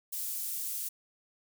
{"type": "high-pass noise", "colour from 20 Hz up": "pink", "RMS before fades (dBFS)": -36, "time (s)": [0.12, 0.89], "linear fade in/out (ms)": 10, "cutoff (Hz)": 11000, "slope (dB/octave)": 12, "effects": []}